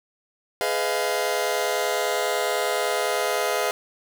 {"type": "chord", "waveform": "sawtooth", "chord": "F half-diminished seventh", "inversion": "first", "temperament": "just", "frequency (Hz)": [419.1, 502.9, 628.6, 698.5], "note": ["Ab4", "Cb5", "Eb5", "F5"], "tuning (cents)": [16, 31, 18, 0], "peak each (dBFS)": -24, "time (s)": [0.61, 3.71], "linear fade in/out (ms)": 0, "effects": []}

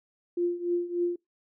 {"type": "tone with tremolo", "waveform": "sine", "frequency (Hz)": 349.2, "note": "F4", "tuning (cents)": 0, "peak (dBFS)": -22, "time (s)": [0.37, 1.16], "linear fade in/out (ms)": 5, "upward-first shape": "triangle", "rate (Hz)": 3.4, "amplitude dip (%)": 85, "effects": ["noise-tail reverb RT60 0.2 s tail -26 dB re dry"]}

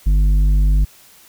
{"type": "tone with tanh clipping", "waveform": "triangle", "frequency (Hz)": 49.81, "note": "G1", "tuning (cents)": 28, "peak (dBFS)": -12, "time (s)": [0.06, 0.85], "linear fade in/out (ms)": 10, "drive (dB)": 12, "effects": ["white hiss -47 dBFS RMS until 1.28 s"]}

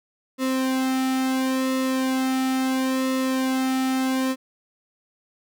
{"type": "tone with flanger", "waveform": "sawtooth", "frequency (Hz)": 261.6, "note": "C4", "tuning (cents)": 0, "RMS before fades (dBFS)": -23, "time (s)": [0.38, 4.36], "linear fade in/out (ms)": 50, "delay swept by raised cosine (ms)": [1.3, 1.84], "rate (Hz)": 0.73, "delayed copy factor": -0.85, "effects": []}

